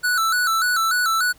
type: tone with vibrato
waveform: square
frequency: 1398 Hz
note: F6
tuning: 1 cent sharp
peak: -18 dBFS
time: 0.03-1.33 s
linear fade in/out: 20 ms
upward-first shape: square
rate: 3.4 Hz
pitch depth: 93 cents each way
effects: pink hiss -53 dBFS RMS until 1.38 s